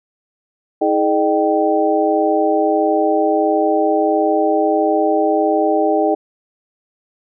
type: tone cluster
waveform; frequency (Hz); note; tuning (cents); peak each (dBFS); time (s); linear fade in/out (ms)
sine; 320.1 / 421.6 / 608 / 777; D#4 / G#4 / D#5 / G5; +49 / +26 / -40 / -16; -18; 0.81-6.15; 10
effects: none